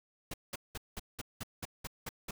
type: noise bursts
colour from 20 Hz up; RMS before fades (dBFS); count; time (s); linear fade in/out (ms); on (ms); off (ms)
pink; -40; 10; 0.31-2.31; 5; 29; 190
effects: none